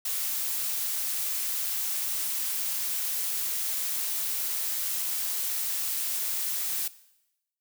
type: noise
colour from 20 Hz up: blue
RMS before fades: -30 dBFS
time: 0.05-6.88 s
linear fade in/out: 5 ms
effects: noise-tail reverb RT60 0.9 s tail -18 dB re dry